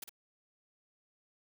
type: noise with echo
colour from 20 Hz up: white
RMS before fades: -42 dBFS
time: 0.02-0.04 s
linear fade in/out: 5 ms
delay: 54 ms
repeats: 1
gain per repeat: -7 dB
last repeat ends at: 0.094 s
effects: none